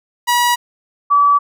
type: tone pair in turn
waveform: sawtooth / sine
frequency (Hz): 966 / 1148.8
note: B5 / D6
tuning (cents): -39 / -39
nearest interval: minor third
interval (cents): 300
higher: second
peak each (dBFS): -8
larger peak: neither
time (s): 0.27-0.56 / 1.1-1.39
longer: neither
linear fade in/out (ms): 20
effects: none